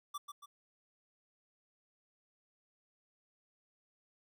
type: tone with echo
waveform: square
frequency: 1164 Hz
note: D6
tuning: 16 cents flat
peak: -39 dBFS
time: 0.14-0.18 s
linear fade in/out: 10 ms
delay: 140 ms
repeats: 2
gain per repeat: -6 dB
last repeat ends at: 0.46 s
effects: none